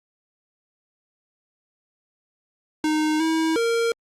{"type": "tone with pitch steps", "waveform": "square", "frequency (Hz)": [308.6, 321.8, 462.7], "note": ["D#4", "E4", "A#4"], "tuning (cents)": [-14, -42, -13], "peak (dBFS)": -20, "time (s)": [2.84, 3.92], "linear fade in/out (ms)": 2, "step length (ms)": 360, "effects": ["low-pass 9000 Hz 12 dB/octave", "Opus 48 kbps"]}